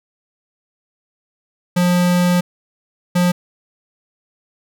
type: tone bursts at uneven times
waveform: square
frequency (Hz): 177.6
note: F3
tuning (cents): +29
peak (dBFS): -13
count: 2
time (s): 1.76-2.41 / 3.15-3.32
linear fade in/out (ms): 10
effects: none